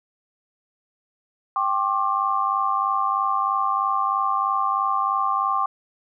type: chord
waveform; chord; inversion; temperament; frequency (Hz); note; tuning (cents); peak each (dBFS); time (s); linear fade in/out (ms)
sine; G suspended fourth; none; equal with one note detuned; 784 / 1071.6 / 1174.7; G5 / C6 / D6; 0 / +41 / 0; -26 / -23 / -23; 1.56-5.66; 2
effects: none